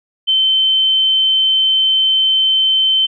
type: tone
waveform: sine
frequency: 3085 Hz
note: G7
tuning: 28 cents flat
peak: -10 dBFS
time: 0.27-3.07 s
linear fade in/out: 20 ms
effects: none